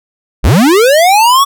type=linear sweep; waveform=square; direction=up; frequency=33.53 to 1144 Hz; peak=-5 dBFS; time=0.43-1.45 s; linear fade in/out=20 ms; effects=none